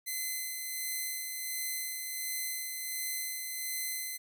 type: tone with tremolo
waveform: 5% pulse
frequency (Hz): 2043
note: C7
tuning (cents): -42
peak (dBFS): -23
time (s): 0.06-4.18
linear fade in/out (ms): 20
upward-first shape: sine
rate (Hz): 1.4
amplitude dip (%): 35
effects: none